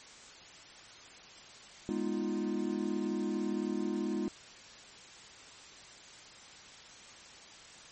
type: chord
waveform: triangle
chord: F half-diminished seventh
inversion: first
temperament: equal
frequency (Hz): 207.7 / 246.9 / 311.1 / 349.2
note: Ab3 / Cb4 / Eb4 / F4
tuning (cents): 0 / 0 / 0 / 0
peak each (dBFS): -34 / -36 / -35 / -35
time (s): 1.89-4.28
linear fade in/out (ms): 0
effects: white hiss -52 dBFS RMS until 7.91 s + MP3 32 kbps